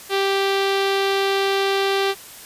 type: tone with low-pass filter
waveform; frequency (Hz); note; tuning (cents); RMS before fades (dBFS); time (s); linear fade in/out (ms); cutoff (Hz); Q
sawtooth; 392; G4; 0; -20; 0.09-2.15; 50; 3900; 2.2
effects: white hiss -40 dBFS RMS until 2.45 s + resampled to 32000 Hz